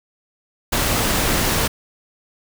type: noise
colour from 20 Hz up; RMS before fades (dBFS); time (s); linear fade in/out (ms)
pink; -19; 0.72-1.68; 10
effects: none